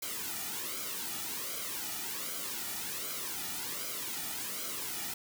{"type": "noise with flanger", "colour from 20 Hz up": "white", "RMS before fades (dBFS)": -38, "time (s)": [0.02, 5.14], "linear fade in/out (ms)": 5, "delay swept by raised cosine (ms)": [1.1, 1.91], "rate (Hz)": 1.3, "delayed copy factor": -0.7, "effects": []}